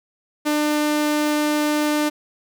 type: tone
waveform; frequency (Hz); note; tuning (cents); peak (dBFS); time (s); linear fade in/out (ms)
sawtooth; 299.4; D4; +33; -14; 0.45-2.1; 20
effects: none